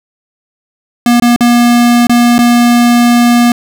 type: tone with dropouts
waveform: square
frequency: 239.4 Hz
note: A#3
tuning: 46 cents sharp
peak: -5 dBFS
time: 1.06-3.52 s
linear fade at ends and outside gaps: 2 ms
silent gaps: 1.199-1.222 / 1.362-1.407 / 2.07-2.095 / 2.382-2.389 s
effects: none